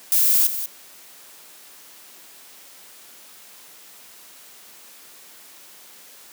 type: noise with echo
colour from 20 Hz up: violet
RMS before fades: -17 dBFS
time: 0.12-0.47 s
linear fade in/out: 2 ms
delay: 190 ms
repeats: 1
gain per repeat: -10 dB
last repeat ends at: 0.66 s
effects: white hiss -46 dBFS RMS until 6.32 s + high-pass 200 Hz 12 dB/octave